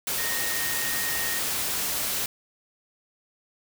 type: tone in noise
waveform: sine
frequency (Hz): 1857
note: A#6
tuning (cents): -7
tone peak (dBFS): -32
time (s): 0.18-1.39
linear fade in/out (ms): 2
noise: white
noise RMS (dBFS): -28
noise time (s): 0.07-2.26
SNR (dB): -7
effects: none